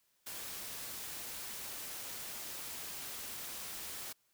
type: noise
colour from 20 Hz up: white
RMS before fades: -44 dBFS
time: 0.26-4.13 s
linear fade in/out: 10 ms
effects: white hiss -75 dBFS RMS until 4.33 s